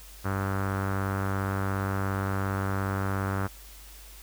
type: tone with low-pass filter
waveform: sawtooth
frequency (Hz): 97.2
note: G2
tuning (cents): -14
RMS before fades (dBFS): -29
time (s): 0.24-3.48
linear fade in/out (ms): 20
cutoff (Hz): 1400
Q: 3.4
effects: added 50 Hz sine -47 dBFS peak until 4.22 s + white hiss -50 dBFS RMS until 4.22 s